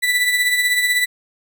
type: tone with tremolo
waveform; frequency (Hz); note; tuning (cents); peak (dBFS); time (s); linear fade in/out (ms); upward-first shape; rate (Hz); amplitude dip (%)
35% pulse; 1975.5; B6; 0; -11; 0.02-1.06; 20; triangle; 16; 55
effects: none